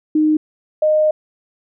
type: tone pair in turn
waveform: sine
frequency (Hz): 307.8 / 615.6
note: D#4 / D#5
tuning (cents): -19 / -19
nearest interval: octave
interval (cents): 1200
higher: second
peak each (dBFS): -11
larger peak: neither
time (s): 0.15-0.37 / 0.82-1.11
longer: second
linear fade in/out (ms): 5
effects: none